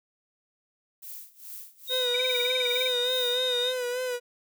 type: noise with tremolo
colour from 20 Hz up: violet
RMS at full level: -40 dBFS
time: 1.02-3.39 s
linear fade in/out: 10 ms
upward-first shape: sine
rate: 2.4 Hz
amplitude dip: 90%
type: tone with pitch glide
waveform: sine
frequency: 3729 to 3703 Hz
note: A#7 to A#7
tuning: 0 to -12 cents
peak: -26 dBFS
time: 1.87-3.74 s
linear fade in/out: 50 ms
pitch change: -12 cents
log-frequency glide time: 2.05-2.88 s
type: tone with vibrato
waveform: 45% pulse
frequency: 498.3 Hz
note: B4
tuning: 15 cents sharp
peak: -28 dBFS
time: 1.89-4.2 s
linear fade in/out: 50 ms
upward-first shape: sine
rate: 3.4 Hz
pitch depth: 44 cents each way
type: tone bursts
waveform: sine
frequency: 2329 Hz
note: D7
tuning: 15 cents flat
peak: -28 dBFS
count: 15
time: 2.14-2.877 s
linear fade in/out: 5 ms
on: 23 ms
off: 28 ms
effects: none